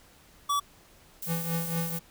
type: tone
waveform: square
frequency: 1146 Hz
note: D6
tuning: 43 cents flat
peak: -25 dBFS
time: 0.49-0.6 s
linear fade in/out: 10 ms
type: noise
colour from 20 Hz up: violet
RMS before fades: -36 dBFS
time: 1.22-1.99 s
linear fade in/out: 5 ms
type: tone with tremolo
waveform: square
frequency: 166.6 Hz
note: E3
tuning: 19 cents sharp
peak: -27 dBFS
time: 1.26-2 s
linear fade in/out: 50 ms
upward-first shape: triangle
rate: 4.3 Hz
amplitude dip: 75%
effects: pink hiss -57 dBFS RMS until 2.1 s